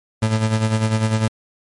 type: tone with tremolo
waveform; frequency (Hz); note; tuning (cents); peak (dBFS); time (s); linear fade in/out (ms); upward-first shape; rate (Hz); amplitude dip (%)
30% pulse; 110; A2; 0; -11; 0.22-1.28; 5; sine; 10; 60
effects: MP3 48 kbps